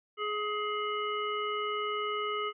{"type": "harmonic tone", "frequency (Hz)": 420, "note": "G#4", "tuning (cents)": 19, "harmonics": [1, 3, 5, 7], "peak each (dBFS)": [-35, -33, -40, -40], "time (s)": [0.17, 2.53], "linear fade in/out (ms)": 50, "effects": []}